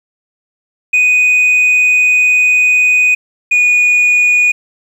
sine tone pair in turn, 2489 / 2459 Hz, D#7 / D#7, 0 / -21 cents, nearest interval unison, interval 21 cents, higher first, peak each -4 dBFS, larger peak neither, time 0.93-3.15 / 3.51-4.52 s, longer first, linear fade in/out 10 ms, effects tanh soft clip ceiling -6 dBFS + 7-bit

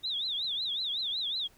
sine tone with vibrato, 3658 Hz, A#7, 33 cents flat, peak -30 dBFS, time 0.03-1.48 s, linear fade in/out 20 ms, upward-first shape triangle, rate 5.4 Hz, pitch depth 220 cents each way, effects pink hiss -62 dBFS RMS until 1.57 s

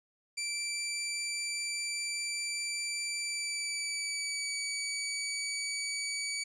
15% pulse tone with pitch glide, 2339 to 2278 Hz, D7 to C#7, -8 to +47 cents, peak -26 dBFS, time 0.37-6.44 s, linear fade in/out 10 ms, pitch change -45 cents, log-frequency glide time 3.17-4.56 s, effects resampled to 22050 Hz + 11-bit

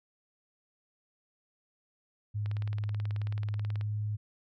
sine tone with pitch glide, 104.4 to 105.37 Hz, G#2 to G#2, +10 to +26 cents, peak -30 dBFS, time 2.34-4.17 s, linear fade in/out 20 ms, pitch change +16 cents, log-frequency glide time 3.55-3.98 s
click train, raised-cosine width 0.3 ms, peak -29 dBFS, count 26, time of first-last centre 2.46-3.811 s, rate 18.5 Hz
effects none

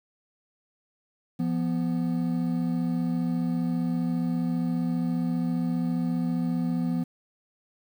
triangle tone pair together, 171.98 / 246.9 Hz, F3 / B3, -26 / 0 cents, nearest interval tritone, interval 626 cents, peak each -25 / -25 dBFS, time 1.39-7.04 s, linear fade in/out 10 ms, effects 9-bit

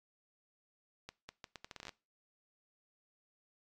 accelerating click train, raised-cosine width 0.2 ms, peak -28 dBFS, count 13, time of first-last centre 1.09-1.892 s, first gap 200 ms, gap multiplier 0.76, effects noise-tail reverb RT60 0.3 s tail -21 dB re dry + MP3 96 kbps

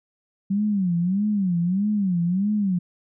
sine tone with vibrato, 190 Hz, F#3, 46 cents sharp, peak -19 dBFS, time 0.5-2.79 s, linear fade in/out 10 ms, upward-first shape sine, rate 1.6 Hz, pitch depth 190 cents each way, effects none

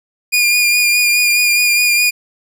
sawtooth tone with vibrato, 2427 Hz, D#7, 44 cents flat, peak -7 dBFS, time 0.32-2.11 s, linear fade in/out 20 ms, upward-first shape sine, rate 4.8 Hz, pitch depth 24 cents each way, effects none

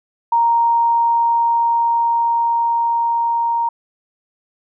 sine tone with level ramp, 932.3 Hz, A#5, in tune, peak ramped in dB -11 to -15 dBFS, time 0.32-3.69 s, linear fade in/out 5 ms, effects none

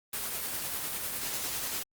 white noise with tremolo, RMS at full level -33 dBFS, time 0.13-1.83 s, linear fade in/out 5 ms, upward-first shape sine, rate 10 Hz, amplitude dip 30%, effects Opus 24 kbps

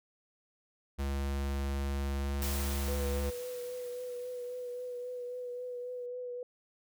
square tone with pitch glide, 69.3 to 69.9 Hz, C#2 to C#2, 0 to +15 cents, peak -32 dBFS, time 0.98-3.31 s, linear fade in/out 20 ms, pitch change +15 cents, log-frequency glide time 2.17-2.34 s
white noise with exponential decay, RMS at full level -38 dBFS, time 2.42-6.06 s, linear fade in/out 0 ms, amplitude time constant 790 ms
sine tone with vibrato, 493.9 Hz, B4, in tune, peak -37 dBFS, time 2.88-6.43 s, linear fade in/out 2 ms, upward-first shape triangle, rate 3.7 Hz, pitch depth 26 cents each way
effects none

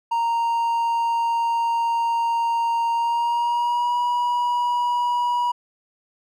triangle tone with pitch glide, 929 to 968.5 Hz, A#5 to B5, -6 to -34 cents, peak -17 dBFS, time 0.11-5.52 s, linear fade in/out 10 ms, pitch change +72 cents, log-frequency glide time 2.92-3.97 s, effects none

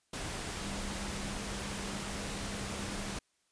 sine tone in noise, 199.5 Hz, G3, 31 cents sharp, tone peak -43 dBFS, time 0.61-3.15 s, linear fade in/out 5 ms, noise pink, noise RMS -39 dBFS, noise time 0.13-3.19 s, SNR -7 dB, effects white hiss -75 dBFS RMS until 3.51 s + resampled to 22050 Hz

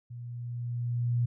sine tone with level ramp, 120.2 Hz, B2, 46 cents flat, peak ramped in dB -39 to -23 dBFS, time 0.1-1.26 s, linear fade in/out 10 ms, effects none

